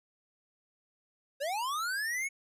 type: linear sweep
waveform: square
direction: up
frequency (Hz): 527 to 2235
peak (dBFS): -32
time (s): 1.4-2.29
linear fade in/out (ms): 20
effects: resampled to 32000 Hz